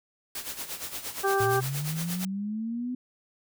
white noise with tremolo, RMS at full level -34 dBFS, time 0.35-2.25 s, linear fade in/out 2 ms, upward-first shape sine, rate 8.6 Hz, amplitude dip 70%
harmonic tone, 392 Hz, G4, in tune, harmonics 1 / 2 / 3 / 4, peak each -25 / -28 / -30 / -31 dBFS, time 1.23-1.61 s, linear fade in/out 20 ms
sine linear sweep, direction up, 108.4 to 253.5 Hz, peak -29 dBFS, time 1.4-2.95 s, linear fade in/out 5 ms
effects none

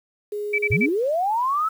sine tone, 415.4 Hz, G#4, in tune, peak -25 dBFS, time 0.32-0.89 s, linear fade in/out 5 ms
sine tone bursts, 2307 Hz, D7, 31 cents flat, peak -18 dBFS, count 4, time 0.53-0.862 s, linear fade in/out 10 ms, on 56 ms, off 36 ms
sine linear sweep, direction up, 82.41 to 1328 Hz, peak -19 dBFS, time 0.7-1.69 s, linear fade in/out 10 ms
effects 8-bit

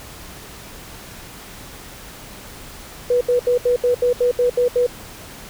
sine tone bursts, 490 Hz, B4, 14 cents flat, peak -13 dBFS, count 10, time 3.1-4.866 s, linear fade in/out 5 ms, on 110 ms, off 74 ms, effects pink hiss -38 dBFS RMS until 5.49 s

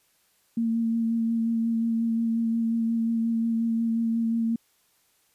sine tone with vibrato, 228.5 Hz, A#3, 34 cents flat, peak -22 dBFS, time 0.57-4.56 s, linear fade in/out 5 ms, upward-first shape sine, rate 5.6 Hz, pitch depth 17 cents each way, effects white hiss -66 dBFS RMS until 5.34 s + resampled to 32000 Hz

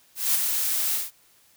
blue noise with ADSR envelope, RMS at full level -20 dBFS, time 0.15-1.11 s, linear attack 200 ms, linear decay 10 ms, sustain -5 dB, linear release 160 ms, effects white hiss -59 dBFS RMS until 1.56 s

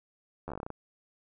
slowing click train, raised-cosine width 1 ms, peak -24 dBFS, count 11, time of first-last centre 0.48-0.703 s, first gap 11 ms, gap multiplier 1.15, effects none

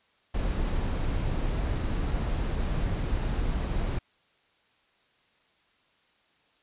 brown noise, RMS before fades -28 dBFS, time 0.34-3.99 s, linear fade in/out 5 ms, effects white hiss -66 dBFS RMS until 6.62 s + resampled to 8000 Hz

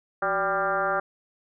sine tone with frequency modulation, 986 Hz, B5, 3 cents flat, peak -22 dBFS, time 0.22-1 s, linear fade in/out 5 ms, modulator 203 Hz, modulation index 2.7, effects none

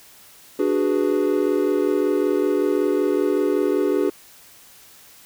triangle chord, G# half-diminished seventh, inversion second, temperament equal, 293.7 / 370 / 415.3 / 493.9 Hz, D4 / F#4 / G#4 / B4, 0 / 0 / 0 / 0 cents, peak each -21 / -20 / -20 / -25 dBFS, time 0.59-4.1 s, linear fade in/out 5 ms, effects white hiss -48 dBFS RMS until 5.25 s

